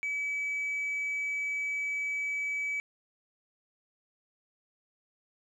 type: tone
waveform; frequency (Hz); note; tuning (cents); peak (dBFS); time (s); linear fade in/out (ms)
sine; 2289; D7; -45; -28; 0.03-2.8; 0
effects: tanh soft clip ceiling -28 dBFS + 11-bit